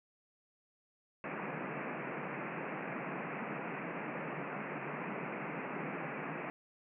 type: band-pass noise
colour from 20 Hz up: pink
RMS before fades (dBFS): -41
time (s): 1.24-6.5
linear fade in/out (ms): 0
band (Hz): 140 to 2600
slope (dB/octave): 96
effects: none